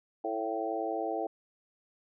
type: harmonic tone with a mistuned harmonic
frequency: 110.6 Hz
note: A2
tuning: 9 cents sharp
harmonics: 3 / 4 / 5 / 6 / 7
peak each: -37 / -37 / -39 / -36 / -36 dBFS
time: 0.24-1.27 s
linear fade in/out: 5 ms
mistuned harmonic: 6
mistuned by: +27 cents
effects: none